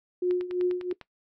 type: tone with tremolo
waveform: sine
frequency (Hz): 359.9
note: F#4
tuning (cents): -48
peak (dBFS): -20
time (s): 0.22-0.93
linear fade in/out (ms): 5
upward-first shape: triangle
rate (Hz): 2.9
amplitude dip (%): 85
type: click train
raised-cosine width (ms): 0.3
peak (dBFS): -26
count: 8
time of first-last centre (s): 0.31-1.013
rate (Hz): 9.96
effects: noise-tail reverb RT60 0.1 s tail -18 dB re dry